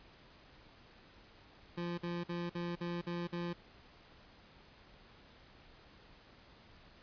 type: tone bursts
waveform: 25% pulse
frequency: 173.1 Hz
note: F3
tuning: 15 cents flat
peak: -33 dBFS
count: 7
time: 1.77-3.534 s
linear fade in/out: 10 ms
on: 210 ms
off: 49 ms
effects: pink hiss -60 dBFS RMS until 7.02 s + resampled to 11025 Hz